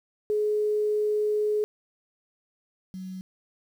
sine tone pair in turn, 422.2 / 186.88 Hz, G#4 / F#3, +29 / +18 cents, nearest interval octave + major second, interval 1411 cents, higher first, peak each -22 / -34 dBFS, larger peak first, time 0.3-1.64 / 2.94-3.21 s, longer first, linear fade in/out 0 ms, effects 9-bit

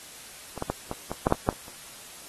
clicks, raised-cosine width 1 ms, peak -21 / -15 / -13 / -17 / -17 / -7 / -6 / -7 / -27 / -30 dBFS, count 10, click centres 0.577 / 0.624 / 0.7 / 0.914 / 1.116 / 1.269 / 1.324 / 1.489 / 1.527 / 1.681 s, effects white hiss -45 dBFS RMS until 2.28 s + AAC 32 kbps

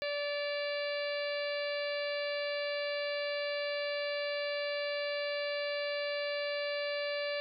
harmonic tone with a mistuned harmonic, 580 Hz, D5, 22 cents flat, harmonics 1 / 2 / 3 / 4 / 5 / 6 / 7 / 8, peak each -34 / -48 / -42 / -43 / -45 / -49 / -46 / -47 dBFS, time 0.02-7.4 s, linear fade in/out 0 ms, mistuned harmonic 5, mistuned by -64 cents, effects none

